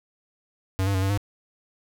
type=tone with pitch steps; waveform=square; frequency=94.8 / 99 / 94.2 / 97.1 / 101.4 Hz; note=F#2 / G2 / F#2 / G2 / G#2; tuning=+43 / +18 / +32 / -16 / -41 cents; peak=-22 dBFS; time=0.79-1.175 s; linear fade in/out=0 ms; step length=77 ms; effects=none